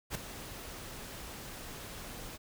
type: noise with ADSR envelope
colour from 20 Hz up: pink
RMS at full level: -34 dBFS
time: 0.1-2.38 s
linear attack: 51 ms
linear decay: 5 ms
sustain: -11 dB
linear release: 28 ms
effects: none